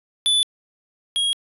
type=tone pair in turn; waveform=square; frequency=3481 / 3286 Hz; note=A7 / G#7; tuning=-19 / -19 cents; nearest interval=minor second; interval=100 cents; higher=first; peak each=-16 / -19 dBFS; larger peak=first; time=0.26-0.43 / 1.16-1.33 s; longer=neither; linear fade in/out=0 ms; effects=resampled to 32000 Hz